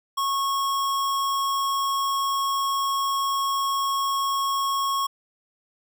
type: tone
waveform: square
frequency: 1097 Hz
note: C#6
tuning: 18 cents flat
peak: -23 dBFS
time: 0.17-5.07 s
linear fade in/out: 10 ms
effects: none